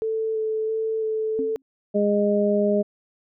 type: tone with vibrato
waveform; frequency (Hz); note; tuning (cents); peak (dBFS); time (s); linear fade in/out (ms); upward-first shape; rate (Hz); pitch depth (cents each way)
sine; 440; A4; 0; -22; 0.02-1.56; 0; square; 1.5; 10
type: tone with exponential decay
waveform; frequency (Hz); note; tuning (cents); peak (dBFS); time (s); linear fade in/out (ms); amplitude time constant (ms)
sine; 268.8; C4; +47; -23; 1.39-1.62; 1; 49
type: harmonic tone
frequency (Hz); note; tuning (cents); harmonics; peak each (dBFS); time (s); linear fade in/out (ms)
205.5; G#3; -18; 1 / 2 / 3; -22 / -22 / -22; 1.94-2.83; 20
effects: none

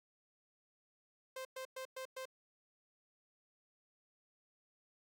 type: tone bursts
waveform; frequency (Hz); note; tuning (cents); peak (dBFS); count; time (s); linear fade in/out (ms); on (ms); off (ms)
sawtooth; 522; C5; -4; -39; 5; 1.36-2.255; 5; 91; 110
effects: AAC 64 kbps

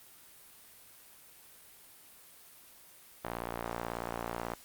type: tone with band-pass filter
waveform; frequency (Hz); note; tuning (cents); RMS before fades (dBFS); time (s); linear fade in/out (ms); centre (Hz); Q
sawtooth; 58.27; A#1; 0; -39; 3.24-4.55; 10; 920; 1.1
effects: white hiss -56 dBFS RMS until 4.64 s + Opus 32 kbps

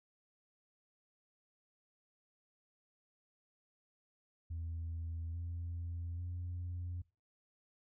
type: tone with pitch steps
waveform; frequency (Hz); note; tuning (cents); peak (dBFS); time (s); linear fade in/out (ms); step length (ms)
sine; 82.7 / 85.37 / 88.13; E2 / F2 / F2; +6 / -39 / +16; -37; 4.5-7.02; 10; 840
effects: noise-tail reverb RT60 0.3 s tail -23 dB re dry + tanh soft clip ceiling -36 dBFS

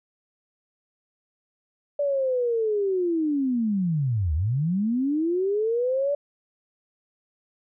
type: linear two-way sweep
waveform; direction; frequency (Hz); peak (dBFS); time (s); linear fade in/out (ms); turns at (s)
sine; down then up; 582 to 71.7 to 582; -21; 1.99-6.15; 5; 4.34
effects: none

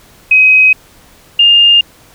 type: tone pair in turn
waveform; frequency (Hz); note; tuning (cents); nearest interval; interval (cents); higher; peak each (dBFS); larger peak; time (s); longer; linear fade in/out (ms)
sine; 2529 / 2815; D#7 / F7; +28 / +13; major second; 185; second; -3; neither; 0.31-0.73 / 1.39-1.81; neither; 5
effects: pink hiss -43 dBFS RMS until 2.14 s

